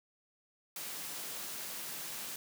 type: high-pass noise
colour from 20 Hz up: white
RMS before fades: -42 dBFS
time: 0.76-2.36 s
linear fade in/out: 2 ms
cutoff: 110 Hz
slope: 48 dB/octave
effects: none